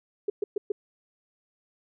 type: tone bursts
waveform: sine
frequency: 409.3 Hz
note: G#4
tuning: 25 cents flat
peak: -23 dBFS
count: 4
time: 0.28-0.72 s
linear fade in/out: 5 ms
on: 20 ms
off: 120 ms
effects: none